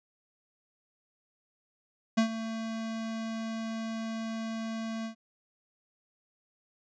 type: tone with ADSR envelope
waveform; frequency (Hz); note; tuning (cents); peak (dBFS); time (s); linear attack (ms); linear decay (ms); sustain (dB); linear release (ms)
square; 224.2; A3; +33; -21; 2.17-5.15; 13; 95; -13; 99
effects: resampled to 16000 Hz